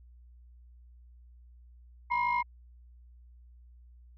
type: tone cluster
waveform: sine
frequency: 963 / 1016 / 2137 Hz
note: B5 / B5 / C7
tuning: -44 / +49 / +36 cents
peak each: -27 / -32 / -32 dBFS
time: 2.1-2.43 s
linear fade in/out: 20 ms
effects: tanh soft clip ceiling -20 dBFS + added 60 Hz sine -52 dBFS peak until 4.17 s